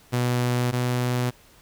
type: tone pair in turn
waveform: sawtooth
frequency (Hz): 123 / 123.86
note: B2 / B2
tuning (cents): -7 / +5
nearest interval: unison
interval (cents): 12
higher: second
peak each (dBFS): -17 / -18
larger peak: first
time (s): 0.12-0.72 / 0.72-1.31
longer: first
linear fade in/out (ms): 20
effects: pink hiss -54 dBFS RMS until 1.61 s